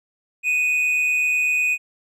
triangle tone pair together, 2489 / 2637 Hz, D#7 / E7, 0 / 0 cents, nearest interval minor second, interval 100 cents, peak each -16 / -27 dBFS, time 0.43-1.78 s, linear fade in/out 50 ms, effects none

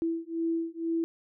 sine beating tone pair, 329.6 / 331.7 Hz, E4 / E4, 0 / +11 cents, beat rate 2.1 Hz, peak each -31 dBFS, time 0.02-1.04 s, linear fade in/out 0 ms, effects none

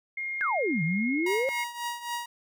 sine tone with pitch glide, 2132 to 2159 Hz, C7 to C#7, +32 to -46 cents, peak -30 dBFS, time 0.17-1.64 s, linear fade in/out 5 ms, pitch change +22 cents, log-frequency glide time 0.84-1.16 s
sine exponential two-way sweep, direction down then up, 1704 to 152.8 to 556 Hz, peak -25 dBFS, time 0.41-1.49 s, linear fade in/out 0 ms, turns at 0.83 s
sawtooth tone with tremolo, 952 Hz, A#5, 36 cents sharp, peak -25 dBFS, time 1.26-2.26 s, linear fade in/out 5 ms, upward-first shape triangle, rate 3.7 Hz, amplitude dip 80%
effects none

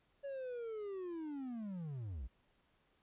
triangle linear sweep, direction down, 566 to 51 Hz, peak -39 dBFS, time 0.23-2.28 s, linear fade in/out 20 ms, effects pink hiss -75 dBFS RMS until 3.02 s + resampled to 8000 Hz

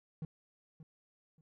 triangle tone with echo, 157.6 Hz, D#3, 23 cents sharp, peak -35 dBFS, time 0.22-0.25 s, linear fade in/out 2 ms, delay 580 ms, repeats 2, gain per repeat -13 dB, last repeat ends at 1.41 s, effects none

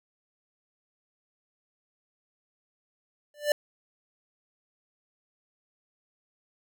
square tone with exponential growth, 590 Hz, D5, 8 cents sharp, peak -18 dBFS, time 3.34-3.52 s, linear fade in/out 2 ms, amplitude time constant 37 ms, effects none

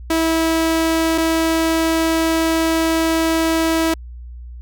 sawtooth tone pair in turn, 325.4 / 325.4 Hz, E4 / E4, -22 / -22 cents, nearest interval unison, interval 0 cents, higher neither, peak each -11 dBFS, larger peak neither, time 0.1-1.18 / 1.18-3.94 s, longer second, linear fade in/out 5 ms, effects added 60 Hz sine -31 dBFS peak until 4.61 s

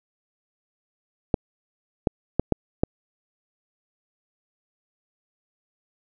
clicks, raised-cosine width 2 ms, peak -5 dBFS, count 5, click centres 1.342 / 2.072 / 2.396 / 2.523 / 2.835 s, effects none

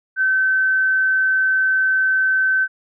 sine tone, 1535 Hz, G6, 37 cents flat, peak -14 dBFS, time 0.16-2.68 s, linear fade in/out 50 ms, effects none

